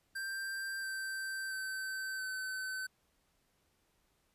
square tone with pitch steps, 1577 / 1559.8 / 1542.8 / 1525.9 Hz, G6 / G6 / G6 / G6, +10 / -9 / -28 / -47 cents, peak -38 dBFS, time 0.15-2.87 s, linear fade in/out 10 ms, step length 680 ms, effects pink hiss -75 dBFS RMS until 4.34 s + resampled to 32000 Hz

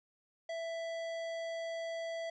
sine tone with hard clipping, 662 Hz, E5, 7 cents sharp, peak -39 dBFS, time 0.49-2.3 s, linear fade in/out 5 ms, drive 14 dB, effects resampled to 22050 Hz

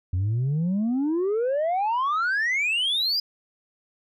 sine exponential sweep, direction up, 86.9 to 4978 Hz, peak -19 dBFS, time 0.13-3.2 s, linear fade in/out 5 ms, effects tanh soft clip ceiling -20 dBFS

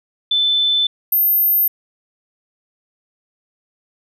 sine tone pair in turn, 3520 / 13152 Hz, A7 / G#9, 0 / -18 cents, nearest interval octave + major seventh, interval 2282 cents, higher second, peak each -13 / -12 dBFS, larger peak second, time 0.31-0.87 / 1.12-1.68 s, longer neither, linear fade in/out 5 ms, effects none

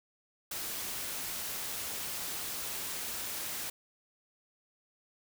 white noise, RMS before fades -38 dBFS, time 0.51-3.7 s, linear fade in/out 5 ms, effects none

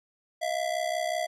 square ring-modulated tone, 668 Hz, E5, 23 cents sharp, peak -25 dBFS, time 0.41-1.27 s, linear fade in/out 20 ms, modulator 32.7 Hz, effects low-pass 10000 Hz 12 dB/octave

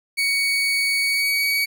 30% pulse tone with pitch glide, 2238 to 2257 Hz, C#7 to C#7, +16 to +31 cents, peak -16 dBFS, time 0.17-1.66 s, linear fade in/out 20 ms, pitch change +15 cents, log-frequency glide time 0.98-1.46 s, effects none

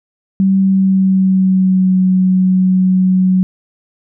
sine tone with pitch glide, 192.5 to 185.84 Hz, G3 to F#3, -31 to +8 cents, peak -8 dBFS, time 0.4-3.43 s, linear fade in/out 0 ms, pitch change -61 cents, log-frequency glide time 0.61-1.98 s, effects none

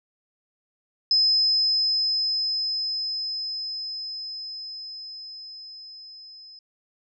sine tone with level ramp, 5100 Hz, D#8, 42 cents sharp, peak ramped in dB -16 to -43 dBFS, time 1.11-6.59 s, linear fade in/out 2 ms, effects none

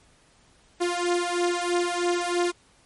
sawtooth beating tone pair, 349.2 / 352.3 Hz, F4 / F4, 0 / +15 cents, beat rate 3.1 Hz, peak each -22 dBFS, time 0.8-2.52 s, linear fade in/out 20 ms, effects pink hiss -59 dBFS RMS until 2.85 s + MP3 48 kbps

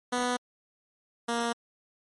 10% pulse tone pair in turn, 246.8 / 234.6 Hz, B3 / A#3, -1 / +11 cents, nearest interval minor second, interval 88 cents, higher first, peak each -18 / -19 dBFS, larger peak first, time 0.12-0.37 / 1.28-1.53 s, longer neither, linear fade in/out 10 ms, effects MP3 48 kbps

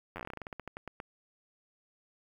slowing click train, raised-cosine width 0.5 ms, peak -25 dBFS, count 19, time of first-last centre 0.16-1.001 s, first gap 10 ms, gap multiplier 1.16, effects 9-bit

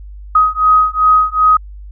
sine beating tone pair, 1257 / 1259.6 Hz, D#6 / D#6, +17 / +21 cents, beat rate 2.6 Hz, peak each -11 dBFS, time 0.35-1.57 s, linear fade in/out 5 ms, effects added 50 Hz sine -29 dBFS peak until 1.91 s

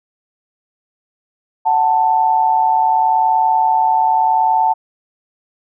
sine tone pair together, 744 / 884.8 Hz, F#5 / A5, +9 / +9 cents, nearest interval minor third, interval 300 cents, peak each -16 / -12 dBFS, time 1.65-4.74 s, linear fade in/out 20 ms, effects none

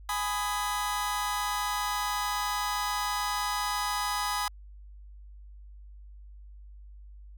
sawtooth chord, G# minor, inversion none, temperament just, 830.6 / 996.7 / 1245.9 Hz, G#5 / B5 / D#6, 0 / +16 / +2 cents, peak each -29 dBFS, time 0.09-4.48 s, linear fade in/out 2 ms, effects added 50 Hz sine -45 dBFS peak until 7.37 s

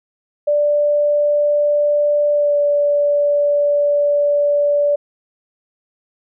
sine tone with pitch glide, 587.3 to 580.2 Hz, D5 to D5, 0 to -21 cents, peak -12 dBFS, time 0.47-4.96 s, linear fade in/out 10 ms, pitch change -21 cents, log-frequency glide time 2.32-2.57 s, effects none

